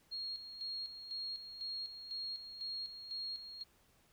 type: tone with tremolo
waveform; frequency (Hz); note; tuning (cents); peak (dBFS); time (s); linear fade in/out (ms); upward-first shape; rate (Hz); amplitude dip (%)
sine; 4272; C8; +35; -39; 0.11-3.64; 20; square; 2; 60
effects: pink hiss -70 dBFS RMS until 4.12 s